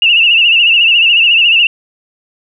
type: tone with vibrato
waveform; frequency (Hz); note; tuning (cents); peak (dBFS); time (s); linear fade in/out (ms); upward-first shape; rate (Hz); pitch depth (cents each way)
sine; 2761; F7; -20; -5; 0.02-1.67; 2; sine; 14; 85
effects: none